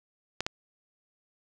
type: clicks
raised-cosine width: 0.2 ms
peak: -12 dBFS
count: 2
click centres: 0.406 / 0.465 s
effects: none